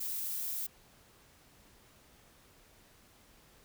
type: noise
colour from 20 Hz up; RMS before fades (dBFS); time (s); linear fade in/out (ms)
violet; -37; 0-0.67; 10
effects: pink hiss -62 dBFS RMS until 3.64 s